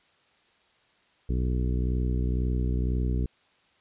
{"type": "harmonic tone", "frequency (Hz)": 62, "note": "B1", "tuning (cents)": 7, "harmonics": [1, 2, 3, 4, 5, 6, 7], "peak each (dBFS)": [-25, -31, -35, -37, -39, -41, -42], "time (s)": [1.29, 3.26], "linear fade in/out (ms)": 5, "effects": ["white hiss -64 dBFS RMS until 3.8 s", "resampled to 8000 Hz"]}